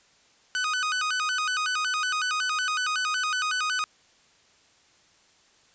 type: tone with vibrato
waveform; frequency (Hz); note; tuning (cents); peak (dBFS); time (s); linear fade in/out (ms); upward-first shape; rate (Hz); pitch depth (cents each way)
sawtooth; 1367; F6; -37; -21; 0.55-3.84; 0; square; 5.4; 160
effects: white hiss -60 dBFS RMS until 5.74 s + resampled to 16000 Hz